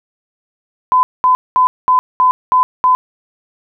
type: tone bursts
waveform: sine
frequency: 1012 Hz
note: B5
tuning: 42 cents sharp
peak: -7 dBFS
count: 7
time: 0.92-2.95 s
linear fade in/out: 0 ms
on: 110 ms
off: 210 ms
effects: none